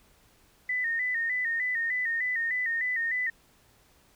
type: tone with vibrato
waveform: sine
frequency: 1918 Hz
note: A#6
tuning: 49 cents sharp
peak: -26 dBFS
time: 0.69-3.3 s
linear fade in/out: 5 ms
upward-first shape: square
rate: 3.3 Hz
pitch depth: 71 cents each way
effects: pink hiss -62 dBFS RMS until 4.15 s